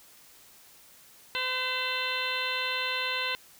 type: harmonic tone with a mistuned harmonic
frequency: 510 Hz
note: C5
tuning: 44 cents flat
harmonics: 1 / 2 / 3 / 4 / 5 / 6 / 7 / 8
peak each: -40 / -36 / -36 / -36 / -34 / -38 / -36 / -37 dBFS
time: 1.35-3.35 s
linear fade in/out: 0 ms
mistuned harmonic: 5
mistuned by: +74 cents
effects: white hiss -55 dBFS RMS until 3.59 s